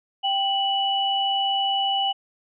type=tone pair together; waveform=sine; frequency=786 / 2955 Hz; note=G5 / F#7; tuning=+4 / -3 cents; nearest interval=octave + major seventh; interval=2293 cents; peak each=-23 dBFS; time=0.23-2.13 s; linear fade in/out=20 ms; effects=none